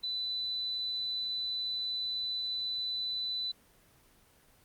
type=tone; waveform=sine; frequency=3993 Hz; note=B7; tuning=18 cents sharp; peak=-32 dBFS; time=0.03-3.52 s; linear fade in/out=10 ms; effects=pink hiss -63 dBFS RMS until 4.64 s + Opus 24 kbps